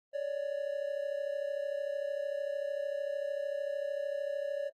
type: tone pair together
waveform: triangle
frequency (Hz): 560 / 593.3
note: C#5 / D5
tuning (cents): +18 / +18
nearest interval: minor second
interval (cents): 100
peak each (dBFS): -33 / -35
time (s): 0.13-4.7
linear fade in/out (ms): 20
effects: AAC 48 kbps